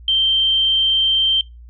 sine tone, 3136 Hz, G7, in tune, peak -13 dBFS, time 0.08-1.41 s, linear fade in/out 2 ms, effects noise-tail reverb RT60 0.2 s tail -22 dB re dry + added 59 Hz sine -37 dBFS peak until 1.69 s

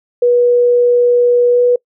sine tone with pitch glide, 485.5 to 489.2 Hz, B4 to B4, -30 to -16 cents, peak -7 dBFS, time 0.22-1.76 s, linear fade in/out 5 ms, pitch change +14 cents, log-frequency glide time 1.5-1.61 s, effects noise-tail reverb RT60 0.1 s tail -25 dB re dry

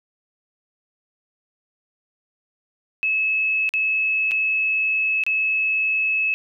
sine tone with dropouts, 2591 Hz, E7, 30 cents flat, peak -18 dBFS, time 3.03-6.34 s, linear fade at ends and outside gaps 0 ms, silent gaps 3.691-3.738 / 4.311-4.317 / 5.237-5.265 s, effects none

